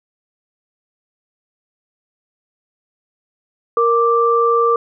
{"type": "tone pair together", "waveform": "sine", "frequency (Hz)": [466.3, 1175], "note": ["A#4", "D6"], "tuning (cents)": [1, 1], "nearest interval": "octave + major third", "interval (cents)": 1600, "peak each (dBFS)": -14, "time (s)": [3.77, 4.76], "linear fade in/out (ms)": 2, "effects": []}